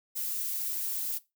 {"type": "noise with flanger", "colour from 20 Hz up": "violet", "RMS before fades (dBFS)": -33, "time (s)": [0.15, 1.19], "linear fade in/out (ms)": 20, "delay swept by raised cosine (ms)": [1.9, 3.8], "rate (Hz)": 3.3, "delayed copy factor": 0.6, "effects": ["noise-tail reverb RT60 0.2 s tail -17 dB re dry"]}